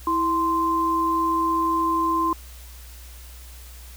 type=tone pair together; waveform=sine; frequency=328.2 / 1042 Hz; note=E4 / C6; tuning=-8 / -7 cents; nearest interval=octave + minor sixth; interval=2001 cents; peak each=-25 / -20 dBFS; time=0.07-2.33 s; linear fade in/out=2 ms; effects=added 61 Hz sine -40 dBFS peak until 3.96 s + white hiss -47 dBFS RMS until 3.96 s